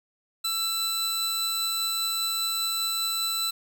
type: tone pair together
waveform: sawtooth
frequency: 1333 / 3994 Hz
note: E6 / B7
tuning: +19 / +19 cents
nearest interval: octave + perfect fifth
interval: 1900 cents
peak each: -31 / -23 dBFS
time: 0.44-3.51 s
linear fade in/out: 10 ms
effects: none